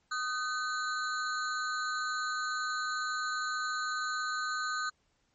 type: ring-modulated tone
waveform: square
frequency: 1381 Hz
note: F6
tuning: 20 cents flat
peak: -29 dBFS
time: 0.11-4.9 s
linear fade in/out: 10 ms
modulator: 139 Hz
effects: pink hiss -74 dBFS RMS until 5.34 s + MP3 32 kbps